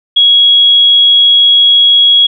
sine tone, 3322 Hz, G#7, in tune, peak -3 dBFS, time 0.16-2.27 s, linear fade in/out 10 ms, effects none

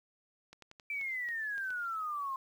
clicks, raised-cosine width 0.2 ms, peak -34 dBFS, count 8, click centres 0.53 / 0.623 / 0.714 / 0.798 / 1.013 / 1.288 / 1.58 / 1.705 s
sine exponential sweep, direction down, 2343 to 1051 Hz, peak -34 dBFS, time 0.9-2.36 s, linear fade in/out 2 ms
effects 10-bit

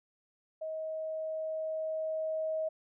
sine tone with level ramp, 633 Hz, D#5, 30 cents sharp, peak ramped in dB -35 to -30 dBFS, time 0.61-2.69 s, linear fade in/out 10 ms, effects none

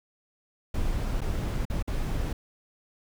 brown noise with dropouts, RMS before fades -28 dBFS, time 0.74-2.33 s, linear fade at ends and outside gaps 5 ms, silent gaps 1.208-1.215 / 1.653-1.699 / 1.826-1.875 s, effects none

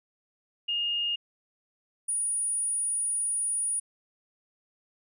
sine tone pair in turn, 2840 / 9619 Hz, F7 / D9, +28 / +40 cents, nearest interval octave + major sixth, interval 2112 cents, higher second, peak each -26 dBFS, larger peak neither, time 0.68-1.16 / 2.08-3.8 s, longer second, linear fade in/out 10 ms, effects none

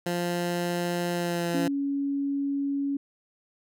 15% pulse tone with pitch glide, 174.61 to 171.21 Hz, F3 to F3, 0 to -34 cents, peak -20 dBFS, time 0.06-1.68 s, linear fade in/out 5 ms, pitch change -34 cents, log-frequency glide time 1.13-1.49 s
sine tone, 279.8 Hz, C#4, 16 cents sharp, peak -25 dBFS, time 1.54-2.97 s, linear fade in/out 5 ms
effects none

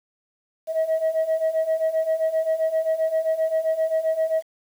sine beating tone pair, 636 / 643.6 Hz, D#5 / E5, +38 / -42 cents, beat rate 7.6 Hz, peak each -23 / -20 dBFS, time 0.67-4.43 s, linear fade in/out 50 ms, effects tanh soft clip ceiling -16 dBFS + 8-bit

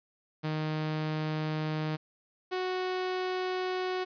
sawtooth tone pair in turn, 155.1 / 368.9 Hz, D#3 / F#4, -5 / -5 cents, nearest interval octave + minor third, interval 1500 cents, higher second, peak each -26 dBFS, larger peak neither, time 0.43-1.97 / 2.51-4.05 s, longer neither, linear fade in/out 20 ms, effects resampled to 11025 Hz + 10-bit

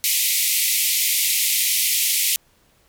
white band-pass noise, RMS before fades -20 dBFS, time 0.04-2.36 s, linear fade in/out 0 ms, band 2000 to 16000 Hz, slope 96 dB/octave, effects pink hiss -59 dBFS RMS until 2.88 s

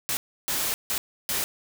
white noise bursts at uneven times, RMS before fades -27 dBFS, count 4, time 0.09-0.17 / 0.48-0.74 / 0.9-0.98 / 1.29-1.44 s, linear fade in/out 0 ms, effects none

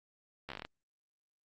slowing click train, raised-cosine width 0.3 ms, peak -25 dBFS, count 9, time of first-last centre 0.49-0.65 s, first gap 13 ms, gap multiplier 1.12, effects Opus 48 kbps

